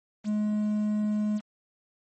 triangle tone with quantisation, 211 Hz, G#3, 28 cents sharp, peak -22 dBFS, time 0.24-1.41 s, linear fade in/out 50 ms, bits 8, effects MP3 32 kbps

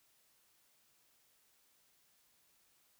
silence, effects white hiss -72 dBFS RMS until 2.99 s

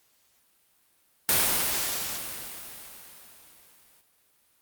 white noise with exponential decay, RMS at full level -21 dBFS, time 1.29-4.01 s, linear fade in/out 0 ms, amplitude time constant 590 ms, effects white hiss -66 dBFS RMS until 4.61 s + Opus 48 kbps

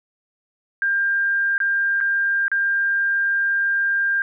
sine tone with dropouts, 1597 Hz, G6, 32 cents sharp, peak -17 dBFS, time 0.82-4.22 s, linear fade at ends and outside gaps 1 ms, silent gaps 1.58-1.602 / 2.004-2.01 / 2.481-2.516 s, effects none

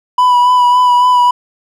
triangle tone with vibrato, 987.8 Hz, B5, in tune, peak -4 dBFS, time 0.18-1.31 s, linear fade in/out 5 ms, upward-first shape sine, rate 3.6 Hz, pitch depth 23 cents each way, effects none

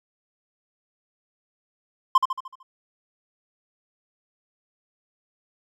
triangle tone with echo, 1046.5 Hz, C6, in tune, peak -9 dBFS, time 2.15-2.18 s, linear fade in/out 5 ms, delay 75 ms, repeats 6, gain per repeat -6 dB, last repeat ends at 2.63 s, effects none

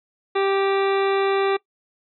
harmonic tone with a mistuned harmonic, 392 Hz, G4, in tune, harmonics 1 / 2 / 3 / 4 / 5 / 6 / 7 / 9 / 10, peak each -19 / -26 / -27 / -35 / -34 / -34 / -37 / -36 / -40 dBFS, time 0.35-1.57 s, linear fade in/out 10 ms, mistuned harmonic 5, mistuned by -23 cents, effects noise-tail reverb RT60 0.1 s tail -21 dB re dry

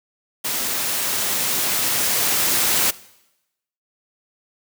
white noise with level ramp, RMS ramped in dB -24 to -18 dBFS, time 0.44-2.91 s, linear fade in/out 10 ms, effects noise-tail reverb RT60 0.9 s tail -20 dB re dry + high-pass 100 Hz 12 dB/octave

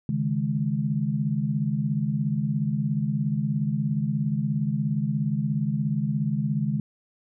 sine chord, C# suspended second, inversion none, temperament equal with one note detuned, 138.59 / 155.56 / 209.7 Hz, C#3 / D#3 / G#3, 0 / 0 / +17 cents, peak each -27 dBFS, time 0.09-6.8 s, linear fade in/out 2 ms, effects none

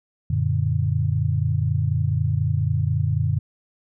sine chord, Gb augmented, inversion none, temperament equal, 92.5 / 116.54 / 146.83 Hz, Gb2 / Bb2 / D3, 0 / 0 / 0 cents, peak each -23 dBFS, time 0.3-3.39 s, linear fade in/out 5 ms, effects none

